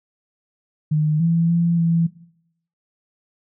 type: tone with pitch steps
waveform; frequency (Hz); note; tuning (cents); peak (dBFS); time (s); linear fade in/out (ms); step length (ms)
sine; 153 / 167 / 169.8 / 167; D#3 / E3 / F3 / E3; -29 / +23 / -48 / +23; -15; 0.91-2.07; 10; 290
effects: noise-tail reverb RT60 0.7 s tail -18 dB re dry